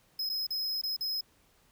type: tone with dropouts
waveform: square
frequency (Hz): 5110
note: D#8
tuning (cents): +45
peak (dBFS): -31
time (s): 0.19-1.21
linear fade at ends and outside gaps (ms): 5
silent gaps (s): 0.293-0.297 / 0.468-0.505 / 0.815-0.835 / 0.965-1.008
effects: pink hiss -66 dBFS RMS until 1.71 s